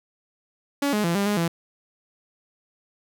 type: tone with pitch steps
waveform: sawtooth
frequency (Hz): 282.9 / 210 / 169.8 / 200.2 / 206.8 / 168.1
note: C#4 / G#3 / F3 / G3 / G#3 / E3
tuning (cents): +35 / +19 / -48 / +37 / -7 / +34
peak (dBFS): -17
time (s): 0.82-1.48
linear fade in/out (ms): 5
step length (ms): 110
effects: none